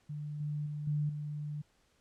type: tone with level steps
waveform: sine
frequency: 148.6 Hz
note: D3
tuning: 21 cents sharp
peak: -37 / -33 / -36 / -29 / -36 dBFS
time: 0.09-1.62 s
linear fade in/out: 10 ms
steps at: 0.4 / 0.66 / 0.87 / 1.09 s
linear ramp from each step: 5 ms
effects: pink hiss -71 dBFS RMS until 2 s + low-pass 9000 Hz 12 dB/octave